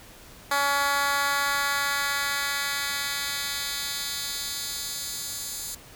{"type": "tone with high-pass filter sweep", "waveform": "10% pulse", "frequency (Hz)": 282.2, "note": "C#4", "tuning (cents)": 31, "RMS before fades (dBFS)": -28, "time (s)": [0.51, 5.75], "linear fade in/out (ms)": 5, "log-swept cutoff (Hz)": [850, 6800], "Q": 1, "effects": ["pink hiss -48 dBFS RMS until 5.95 s"]}